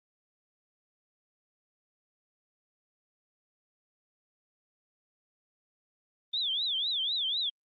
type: tone with vibrato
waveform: sine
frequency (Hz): 3520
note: A7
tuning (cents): 0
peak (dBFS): -28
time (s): 6.33-7.5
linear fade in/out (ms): 10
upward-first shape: triangle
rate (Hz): 4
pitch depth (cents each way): 250
effects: Opus 24 kbps